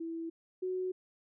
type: tone pair in turn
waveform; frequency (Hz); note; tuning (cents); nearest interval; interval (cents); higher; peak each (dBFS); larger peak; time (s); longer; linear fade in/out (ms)
sine; 329.6 / 369.6; E4 / F#4; 0 / -2; major second; 198; second; -36 / -32; second; 0-0.3 / 0.62-0.92; neither; 10
effects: none